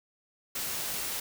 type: noise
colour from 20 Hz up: white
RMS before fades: -34 dBFS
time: 0.55-1.2 s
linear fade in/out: 5 ms
effects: none